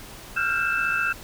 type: tone cluster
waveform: sine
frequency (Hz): 1371 / 1426 / 1583 / 2638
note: F6 / F6 / G6 / E7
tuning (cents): -32 / +36 / +17 / +1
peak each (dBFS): -27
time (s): 0.36-1.13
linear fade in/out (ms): 10
effects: pink hiss -42 dBFS RMS until 1.23 s